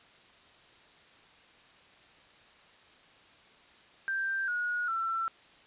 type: tone with pitch steps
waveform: sine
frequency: 1574 / 1449 / 1342 Hz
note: G6 / F#6 / E6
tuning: +7 / -37 / +31 cents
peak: -29 dBFS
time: 4.08-5.28 s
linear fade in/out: 0 ms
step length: 400 ms
effects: white hiss -58 dBFS RMS until 5.66 s + resampled to 8000 Hz